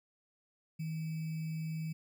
sine tone with sample-and-hold, 159.6 Hz, D#3, 44 cents sharp, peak -35 dBFS, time 0.79-1.93 s, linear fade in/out 10 ms, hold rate 2450 Hz, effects none

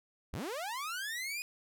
sawtooth linear sweep, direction up, 43.28 to 2498 Hz, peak -33 dBFS, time 0.33-1.42 s, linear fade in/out 0 ms, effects none

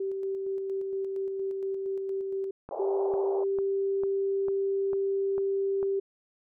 sine tone with tremolo, 388.1 Hz, G4, 17 cents flat, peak -28 dBFS, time 0-2.51 s, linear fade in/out 5 ms, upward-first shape square, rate 4.3 Hz, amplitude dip 25%
click train, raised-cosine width 1 ms, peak -27 dBFS, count 8, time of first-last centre 2.69-5.829 s, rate 2.23 Hz
pink band-pass noise, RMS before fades -36 dBFS, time 2.71-3.44 s, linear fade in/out 2 ms, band 420 to 900 Hz, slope 48 dB/octave
sine tone, 392 Hz, G4, in tune, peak -25 dBFS, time 2.79-6 s, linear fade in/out 10 ms
effects none

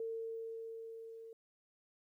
sine tone with level ramp, 452.7 Hz, A4, 49 cents sharp, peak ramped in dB -37 to -49 dBFS, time 0-1.33 s, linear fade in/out 2 ms, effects 13-bit

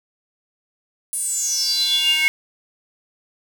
square tone with high-pass filter sweep, 312.3 Hz, D#4, 7 cents sharp, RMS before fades -20 dBFS, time 1.13-2.28 s, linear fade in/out 0 ms, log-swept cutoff 10000 to 2200 Hz, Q 9.9, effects none

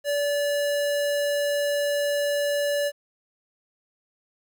square tone, 577 Hz, D5, 31 cents flat, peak -23 dBFS, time 0.04-2.92 s, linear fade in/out 50 ms, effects 10-bit

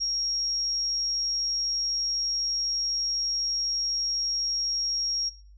sine tone, 5588 Hz, F8, in tune, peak -25 dBFS, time 0-5.3 s, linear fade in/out 20 ms, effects noise-tail reverb RT60 0.4 s tail -18 dB re dry + added 50 Hz sine -48 dBFS peak until 5.57 s

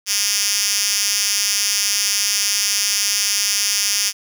5% pulse tone with high-pass filter, 203.5 Hz, G#3, 35 cents flat, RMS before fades -19 dBFS, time 0.06-4.13 s, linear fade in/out 50 ms, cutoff 4500 Hz, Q 2.1, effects none

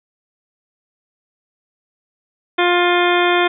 harmonic tone, 352.5 Hz, F4, 16 cents sharp, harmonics 1 / 2 / 3 / 4 / 5 / 6 / 7 / 9 / 10, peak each -16 / -19 / -21 / -22 / -23 / -24 / -24 / -26 / -26 dBFS, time 2.58-3.48 s, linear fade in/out 10 ms, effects none

